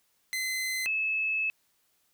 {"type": "tone pair in turn", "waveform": ["sawtooth", "sine"], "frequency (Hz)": [2050, 2600], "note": ["C7", "E7"], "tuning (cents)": [-36, -24], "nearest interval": "major third", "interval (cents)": 412, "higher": "second", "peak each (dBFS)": [-26, -26], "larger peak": "neither", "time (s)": [[0.33, 0.86], [0.86, 1.5]], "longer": "second", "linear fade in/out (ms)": 0, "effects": ["white hiss -71 dBFS RMS until 2.13 s"]}